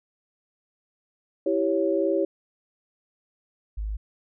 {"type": "chord", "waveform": "sine", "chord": "C# diminished", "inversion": "first", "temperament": "equal", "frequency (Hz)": [329.6, 392, 554.4], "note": ["E4", "G4", "C#5"], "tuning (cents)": [0, 0, 0], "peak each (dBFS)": -25, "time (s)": [1.46, 2.25], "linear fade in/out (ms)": 5}
{"type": "tone", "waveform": "sine", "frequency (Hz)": 52.4, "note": "G#1", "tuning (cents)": 16, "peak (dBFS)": -27, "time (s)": [3.77, 3.97], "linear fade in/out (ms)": 10}
{"effects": []}